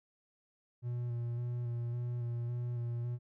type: tone with vibrato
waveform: triangle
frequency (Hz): 120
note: B2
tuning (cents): -49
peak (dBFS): -32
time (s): 0.82-3.19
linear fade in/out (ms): 50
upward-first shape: square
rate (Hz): 1.8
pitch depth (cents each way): 18
effects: none